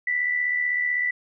sine tone with amplitude modulation, 1975.5 Hz, B6, in tune, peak -19 dBFS, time 0.07-1.11 s, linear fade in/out 5 ms, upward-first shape sine, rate 75.9 Hz, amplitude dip 50%, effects none

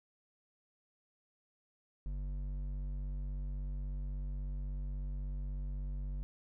sine tone with hard clipping, 48.18 Hz, G1, 29 cents flat, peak -38 dBFS, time 2.06-6.23 s, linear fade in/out 0 ms, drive 8 dB, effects none

